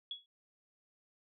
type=tone with exponential decay; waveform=sine; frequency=3361 Hz; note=G#7; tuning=20 cents sharp; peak=-35 dBFS; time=0.11-0.26 s; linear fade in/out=2 ms; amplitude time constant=32 ms; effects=none